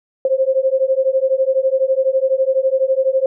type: beating tone pair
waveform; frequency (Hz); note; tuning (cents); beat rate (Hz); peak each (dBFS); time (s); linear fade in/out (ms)
sine; 523.3 / 535.3; C5 / C5; 0 / +39; 12; -16; 0.25-3.26; 2
effects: none